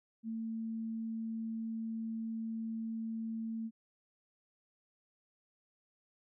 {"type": "tone", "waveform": "sine", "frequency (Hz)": 224.6, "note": "A3", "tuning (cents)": 36, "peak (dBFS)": -36, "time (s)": [0.23, 3.71], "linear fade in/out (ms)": 50, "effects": []}